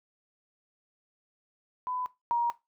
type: tone pair in turn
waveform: sine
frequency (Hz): 1002 / 945.8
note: B5 / A#5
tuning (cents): +25 / +25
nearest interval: minor second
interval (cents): 100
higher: first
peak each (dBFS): -31 / -23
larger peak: second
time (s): 1.87-2.06 / 2.31-2.5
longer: neither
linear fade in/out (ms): 0
effects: noise-tail reverb RT60 0.2 s tail -17 dB re dry